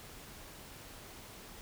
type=silence; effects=pink hiss -51 dBFS RMS until 1.61 s